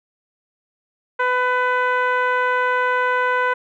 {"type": "tone with low-pass filter", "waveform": "10% pulse", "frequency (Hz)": 500, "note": "B4", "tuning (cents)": 21, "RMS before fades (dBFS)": -19, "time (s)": [1.19, 3.54], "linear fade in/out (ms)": 10, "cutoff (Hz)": 1400, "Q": 1.7, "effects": []}